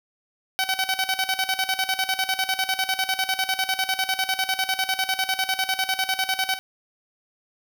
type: tone with tremolo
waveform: 10% pulse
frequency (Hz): 760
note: F#5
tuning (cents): +46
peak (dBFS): -12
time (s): 0.59-6.59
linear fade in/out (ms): 0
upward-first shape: square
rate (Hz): 10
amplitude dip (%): 75
effects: none